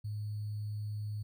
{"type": "tone with sample-and-hold", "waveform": "sine", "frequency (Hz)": 105.2, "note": "G#2", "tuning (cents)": 23, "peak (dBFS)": -35, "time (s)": [0.04, 1.23], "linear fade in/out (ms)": 10, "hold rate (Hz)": 4410, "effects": []}